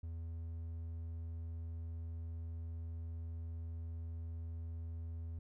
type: tone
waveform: triangle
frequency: 82.5 Hz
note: E2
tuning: 2 cents sharp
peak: -39 dBFS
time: 0.03-5.39 s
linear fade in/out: 5 ms
effects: none